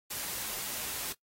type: noise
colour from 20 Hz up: white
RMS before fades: -37 dBFS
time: 0.1-1.13 s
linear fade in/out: 10 ms
effects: noise-tail reverb RT60 0.1 s tail -19 dB re dry + AAC 48 kbps